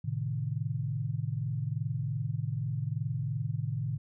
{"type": "chord", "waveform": "sine", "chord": "A diminished", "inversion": "none", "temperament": "equal with one note detuned", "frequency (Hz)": [110, 130.81, 153.33], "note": ["A2", "C3", "Eb3"], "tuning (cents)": [0, 0, -25], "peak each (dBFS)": [-34, -34, -35], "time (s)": [0.04, 3.98], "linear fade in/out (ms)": 10, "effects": []}